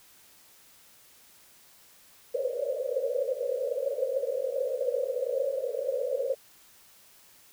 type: band-pass noise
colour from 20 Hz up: pink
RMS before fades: -30 dBFS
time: 2.34-6.35 s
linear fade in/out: 10 ms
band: 490 to 560 Hz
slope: 96 dB/octave
effects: white hiss -57 dBFS RMS until 7.52 s